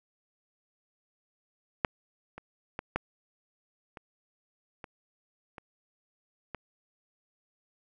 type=clicks; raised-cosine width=0.5 ms; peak=-9 / -27 / -19 / -13 / -28 / -26 / -28 / -22 dBFS; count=8; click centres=1.848 / 2.38 / 2.791 / 2.96 / 3.972 / 4.842 / 5.582 / 6.547 s; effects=none